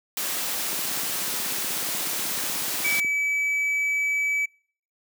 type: noise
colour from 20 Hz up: white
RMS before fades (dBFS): -28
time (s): 0.17-3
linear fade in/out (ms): 2
type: click train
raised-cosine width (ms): 3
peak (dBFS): -25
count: 39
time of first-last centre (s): 0.73-3.047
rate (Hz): 16.4
type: tone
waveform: triangle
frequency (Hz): 2293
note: D7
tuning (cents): -42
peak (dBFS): -20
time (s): 2.84-4.46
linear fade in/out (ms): 10
effects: noise-tail reverb RT60 0.5 s tail -24 dB re dry + high-pass 200 Hz 12 dB/octave